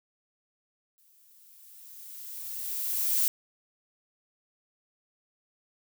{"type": "noise with exponential growth", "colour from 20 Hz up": "violet", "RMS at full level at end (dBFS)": -24, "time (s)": [0.98, 3.28], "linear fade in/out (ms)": 0, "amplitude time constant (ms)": 500, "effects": []}